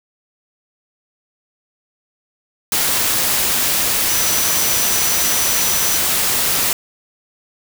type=tone in noise; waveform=sine; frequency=5920 Hz; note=F#8; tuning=in tune; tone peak=-22 dBFS; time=4.09-5.98 s; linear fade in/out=2 ms; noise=white; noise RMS=-17 dBFS; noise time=2.72-6.73 s; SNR=-8 dB; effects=none